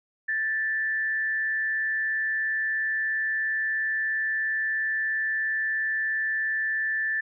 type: tone with frequency modulation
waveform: sine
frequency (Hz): 1760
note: A6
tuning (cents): 0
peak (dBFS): -24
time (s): 0.28-7.21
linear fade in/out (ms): 10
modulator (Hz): 137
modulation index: 0.35
effects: none